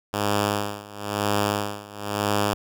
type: tone with tremolo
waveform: 5% pulse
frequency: 102.9 Hz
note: G#2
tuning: 16 cents flat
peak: -9 dBFS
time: 0.13-2.54 s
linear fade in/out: 5 ms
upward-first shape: sine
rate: 1 Hz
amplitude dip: 90%
effects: none